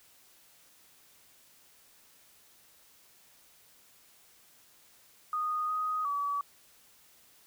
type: tone with pitch steps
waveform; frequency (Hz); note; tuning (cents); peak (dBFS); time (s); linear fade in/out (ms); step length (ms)
sine; 1236 / 1250 / 1143; D#6 / D#6 / D6; -12 / +8 / -47; -29; 5.33-6.41; 2; 360
effects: white hiss -61 dBFS RMS until 7.46 s